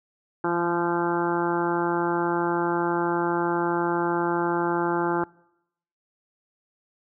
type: harmonic tone with a mistuned harmonic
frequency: 172.3 Hz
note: F3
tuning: 23 cents flat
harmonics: 1 / 2 / 3 / 4 / 5 / 6 / 7 / 8 / 9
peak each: -33 / -25 / -35 / -35 / -29 / -34 / -35 / -32 / -36 dBFS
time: 0.44-5.24 s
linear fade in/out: 2 ms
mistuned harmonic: 1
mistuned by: -21 cents
effects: noise-tail reverb RT60 0.8 s tail -23 dB re dry